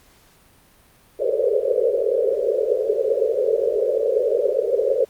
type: band-pass noise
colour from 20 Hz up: pink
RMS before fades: -20 dBFS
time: 1.19-5.05 s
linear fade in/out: 10 ms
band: 410 to 570 Hz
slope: 96 dB/octave
effects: pink hiss -54 dBFS RMS until 5.09 s + Opus 48 kbps